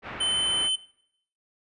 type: low-pass noise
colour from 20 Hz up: white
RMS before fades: -38 dBFS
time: 0.02-0.7 s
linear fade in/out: 50 ms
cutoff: 2300 Hz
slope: 24 dB/octave
type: tone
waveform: square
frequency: 3060 Hz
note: G7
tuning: 42 cents flat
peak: -24 dBFS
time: 0.2-0.76 s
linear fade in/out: 10 ms
effects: noise-tail reverb RT60 0.7 s tail -18 dB re dry + resampled to 24000 Hz